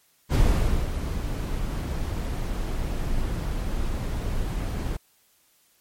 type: noise with ADSR envelope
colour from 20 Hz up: brown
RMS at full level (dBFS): -18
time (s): 0.29-4.97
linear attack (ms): 48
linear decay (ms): 530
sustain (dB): -9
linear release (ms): 8
effects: white hiss -63 dBFS RMS until 5.8 s + MP3 64 kbps